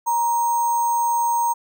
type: tone with sample-and-hold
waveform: sine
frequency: 941 Hz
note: A#5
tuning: 16 cents sharp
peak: -17 dBFS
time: 0.06-1.54 s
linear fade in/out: 20 ms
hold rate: 7350 Hz
effects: none